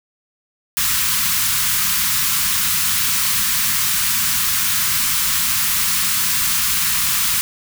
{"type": "band-stop noise", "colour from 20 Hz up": "white", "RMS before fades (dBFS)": -18, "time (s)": [0.77, 7.41], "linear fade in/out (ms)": 0, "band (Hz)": [230, 990], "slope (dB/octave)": 48, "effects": []}